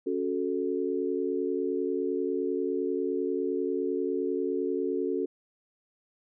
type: chord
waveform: sine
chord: F# minor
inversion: second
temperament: equal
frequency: 277.2 / 370 / 440 Hz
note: C#4 / F#4 / A4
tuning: 0 / 0 / 0 cents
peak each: -32 / -30 / -31 dBFS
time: 0.06-5.26 s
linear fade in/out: 10 ms
effects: none